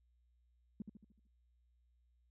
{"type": "tone with echo", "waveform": "sine", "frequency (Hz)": 209.5, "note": "G#3", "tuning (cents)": 15, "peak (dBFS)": -39, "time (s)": [0.8, 0.82], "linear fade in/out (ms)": 2, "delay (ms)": 75, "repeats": 6, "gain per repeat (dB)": -6, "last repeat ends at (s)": 1.27, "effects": ["added 60 Hz sine -70 dBFS peak until 2.3 s"]}